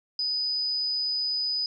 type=tone; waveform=sine; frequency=4984 Hz; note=D#8; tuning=2 cents sharp; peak=-25 dBFS; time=0.19-1.66 s; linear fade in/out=2 ms; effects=none

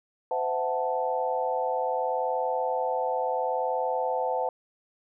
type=chord; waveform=sine; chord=F# half-diminished seventh; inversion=second; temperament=equal with one note detuned; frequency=511.3 / 659.3 / 740 / 880 Hz; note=C5 / E5 / F#5 / A5; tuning=-40 / 0 / 0 / 0 cents; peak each=-29 / -33 / -31 / -30 dBFS; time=0.31-4.49 s; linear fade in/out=2 ms; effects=none

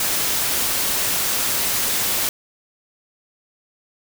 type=noise; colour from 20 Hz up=white; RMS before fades=-21 dBFS; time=0-2.29 s; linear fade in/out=2 ms; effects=none

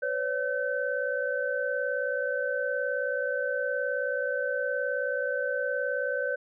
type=tone cluster; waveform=sine; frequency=506 / 565 / 1530 Hz; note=B4 / C#5 / G6; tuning=+42 / +33 / -42 cents; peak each=-31 dBFS; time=0.02-6.36 s; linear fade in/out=10 ms; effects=none

